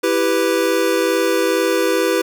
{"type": "chord", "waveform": "square", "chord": "E minor", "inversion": "none", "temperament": "equal", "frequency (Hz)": [329.6, 392, 493.9], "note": ["E4", "G4", "B4"], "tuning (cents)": [0, 0, 0], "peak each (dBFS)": [-21, -20, -19], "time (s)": [0.03, 2.22], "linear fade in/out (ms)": 10, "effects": []}